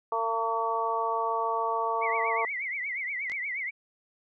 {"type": "harmonic tone", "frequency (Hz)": 226.8, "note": "A#3", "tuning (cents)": -47, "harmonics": [2, 3, 4, 5], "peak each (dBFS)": [-33, -33, -30, -30], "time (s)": [0.12, 2.45], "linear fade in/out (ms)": 2}
{"type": "tone with vibrato", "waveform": "sine", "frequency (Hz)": 2115, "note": "C7", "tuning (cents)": 18, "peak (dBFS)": -30, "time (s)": [2.01, 3.71], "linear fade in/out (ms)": 20, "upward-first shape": "triangle", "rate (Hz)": 8.4, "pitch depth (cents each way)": 170}
{"type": "clicks", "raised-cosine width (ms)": 0.2, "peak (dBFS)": -26, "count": 2, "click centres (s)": [3.298, 3.319]}
{"effects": []}